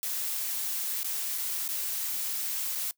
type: noise with dropouts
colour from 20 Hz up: blue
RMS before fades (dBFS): -32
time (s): 0.03-2.91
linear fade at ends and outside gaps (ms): 0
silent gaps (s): 1.031-1.045 / 1.378-1.382 / 1.678-1.689 / 2.751-2.756
effects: noise-tail reverb RT60 0.1 s tail -21 dB re dry